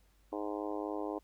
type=harmonic tone; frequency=103.7 Hz; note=G#2; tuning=2 cents flat; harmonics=3 / 4 / 5 / 6 / 7 / 8 / 9 / 10; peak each=-39 / -41 / -43 / -45 / -46 / -47 / -48 / -49 dBFS; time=0.32-1.19 s; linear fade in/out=10 ms; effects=added 50 Hz sine -64 dBFS peak until 1.23 s + pink hiss -72 dBFS RMS until 1.23 s